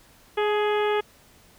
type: harmonic tone with a mistuned harmonic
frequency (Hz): 417.8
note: G#4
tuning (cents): +10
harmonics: 1 / 2 / 3 / 4 / 5 / 6 / 7 / 8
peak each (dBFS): -22 / -28 / -32 / -34 / -36 / -38 / -39 / -40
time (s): 0.37-1.01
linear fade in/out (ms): 10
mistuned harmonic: 2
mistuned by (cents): +24
effects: pink hiss -55 dBFS RMS until 1.58 s